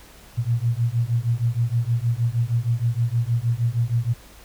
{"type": "beating tone pair", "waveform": "sine", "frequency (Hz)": [114.8, 121.2], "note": ["A#2", "B2"], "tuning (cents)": [-26, -32], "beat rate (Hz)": 6.4, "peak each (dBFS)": [-22, -22], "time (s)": [0.37, 4.14], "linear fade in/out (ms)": 20, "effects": ["added 50 Hz sine -50 dBFS peak until 4.44 s", "pink hiss -48 dBFS RMS until 4.44 s"]}